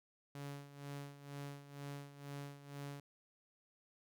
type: tone with tremolo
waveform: sawtooth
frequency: 141.9 Hz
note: C#3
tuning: 41 cents sharp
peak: -40 dBFS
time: 0.35-3 s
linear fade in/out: 2 ms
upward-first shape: sine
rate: 2.1 Hz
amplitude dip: 75%
effects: none